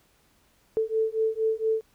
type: beating tone pair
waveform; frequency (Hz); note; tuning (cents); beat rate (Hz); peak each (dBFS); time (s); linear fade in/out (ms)
sine; 440 / 444.3; A4 / A4; 0 / +17; 4.3; -26; 0.77-1.81; 0
effects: pink hiss -64 dBFS RMS until 1.94 s